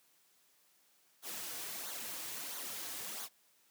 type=noise with flanger; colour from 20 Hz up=white; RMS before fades=-43 dBFS; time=1.22-3.29 s; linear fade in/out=50 ms; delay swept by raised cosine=0.38 to 5.08 ms; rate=1.5 Hz; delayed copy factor=-0.6; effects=white hiss -70 dBFS RMS until 3.7 s + high-pass 150 Hz 12 dB/octave